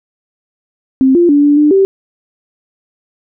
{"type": "tone with pitch steps", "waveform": "sine", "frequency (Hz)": [264.1, 346.6, 288.5, 290.7, 298.2, 388], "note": ["C4", "F4", "D4", "D4", "D4", "G4"], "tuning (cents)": [16, -13, -31, -18, 27, -18], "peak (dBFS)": -5, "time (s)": [1.01, 1.85], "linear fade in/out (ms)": 0, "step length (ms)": 140, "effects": []}